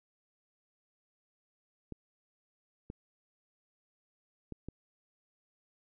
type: clicks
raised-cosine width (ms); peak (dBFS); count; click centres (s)
3; -28; 4; 1.923 / 2.901 / 4.523 / 4.686
effects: none